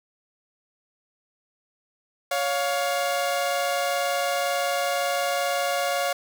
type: tone pair together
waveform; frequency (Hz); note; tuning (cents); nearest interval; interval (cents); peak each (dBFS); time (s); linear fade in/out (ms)
sawtooth; 559.6 / 705; C#5 / F5; +16 / +16; major third; 400; -22; 2.31-6.13; 5
effects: 8-bit